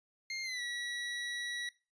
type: tone with pitch glide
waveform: 25% pulse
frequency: 2118 to 1931 Hz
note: C7 to B6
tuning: +21 to -39 cents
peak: -33 dBFS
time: 0.3-1.69 s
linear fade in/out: 2 ms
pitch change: -160 cents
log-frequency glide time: 0.43-0.62 s
effects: noise-tail reverb RT60 0.3 s tail -19 dB re dry + resampled to 22050 Hz